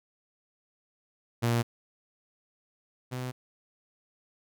sawtooth tone pair in turn, 117.9 / 126.62 Hz, A#2 / B2, +20 / +44 cents, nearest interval minor second, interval 124 cents, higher second, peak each -20 / -29 dBFS, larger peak first, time 1.42-1.63 / 3.11-3.32 s, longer neither, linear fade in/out 20 ms, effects none

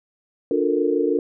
sine chord, Bb major seventh, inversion first, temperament equal with one note detuned, 293.7 / 355.7 / 440 / 466.2 Hz, D4 / F4 / A4 / Bb4, 0 / +32 / 0 / 0 cents, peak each -23 dBFS, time 0.51-1.19 s, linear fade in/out 2 ms, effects none

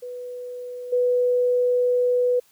sine tone with level steps, 493.9 Hz, B4, in tune, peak -31 / -17 dBFS, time 0.02-2.4 s, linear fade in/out 10 ms, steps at 0.92 s, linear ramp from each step 10 ms, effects white hiss -59 dBFS RMS until 2.51 s

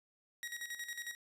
sawtooth tone with tremolo, 1900 Hz, A#6, 33 cents sharp, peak -36 dBFS, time 0.43-1.15 s, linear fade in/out 0 ms, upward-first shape square, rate 11 Hz, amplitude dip 65%, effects resampled to 32000 Hz

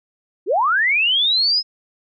sine linear sweep, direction up, 311.1 to 5170 Hz, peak -14 dBFS, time 0.46-1.63 s, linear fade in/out 50 ms, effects none

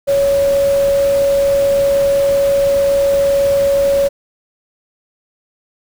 sine tone in noise, 558 Hz, C#5, 11 cents sharp, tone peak -10 dBFS, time 0.07-4.09 s, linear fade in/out 20 ms, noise pink, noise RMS -28 dBFS, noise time 0.07-4.09 s, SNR +15 dB, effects none

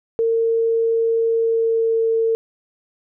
sine tone with pitch glide, 455.9 to 452 Hz, A#4 to A4, -39 to +47 cents, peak -15 dBFS, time 0.19-2.35 s, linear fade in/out 0 ms, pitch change -14 cents, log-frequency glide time 1.34-2.07 s, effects none

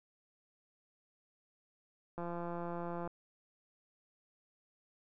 click train, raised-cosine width 1 ms, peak -28 dBFS, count 155, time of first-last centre 2.18-3.075 s, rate 172 Hz, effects none

